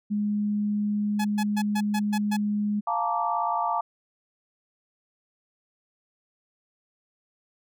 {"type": "tone", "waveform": "sine", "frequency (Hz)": 207.7, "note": "G#3", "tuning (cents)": 0, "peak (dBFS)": -23, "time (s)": [0.1, 2.81], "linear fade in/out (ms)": 20}
{"type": "tone bursts", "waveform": "sawtooth", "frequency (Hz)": 849, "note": "G#5", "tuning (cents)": 38, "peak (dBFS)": -24, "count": 7, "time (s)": [1.19, 2.369], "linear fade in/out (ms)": 10, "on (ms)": 57, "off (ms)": 130}
{"type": "chord", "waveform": "sine", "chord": "Bb major seventh", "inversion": "second", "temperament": "just", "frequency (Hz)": [699.2, 874.1, 932.3, 1165.4], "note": ["F5", "A5", "Bb5", "D6"], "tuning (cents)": [2, -12, 0, -14], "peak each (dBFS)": -29, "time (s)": [2.87, 3.81], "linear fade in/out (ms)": 5}
{"effects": []}